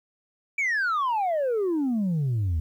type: exponential sweep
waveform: sine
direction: down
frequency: 2349 to 75.8 Hz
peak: -20 dBFS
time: 0.58-2.6 s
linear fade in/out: 5 ms
effects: tanh soft clip ceiling -21 dBFS + 10-bit